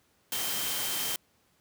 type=tone in noise; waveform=sine; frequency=3136 Hz; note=G7; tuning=in tune; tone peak=-38 dBFS; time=0.32-1.16 s; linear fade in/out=2 ms; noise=white; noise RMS=-32 dBFS; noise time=0.32-1.16 s; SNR=-9 dB; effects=pink hiss -68 dBFS RMS until 1.6 s + high-pass 80 Hz 12 dB/octave